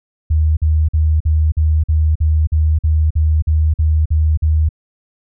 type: tone bursts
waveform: sine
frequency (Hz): 77.78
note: D#2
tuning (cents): 0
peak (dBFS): -10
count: 14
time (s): 0.3-4.691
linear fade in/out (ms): 10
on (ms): 270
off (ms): 47
effects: none